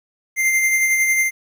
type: tone with tremolo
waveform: square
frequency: 2093 Hz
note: C7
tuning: in tune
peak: -14 dBFS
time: 0.36-1.31 s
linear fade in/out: 50 ms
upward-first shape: sine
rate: 11 Hz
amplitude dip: 35%
effects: 9-bit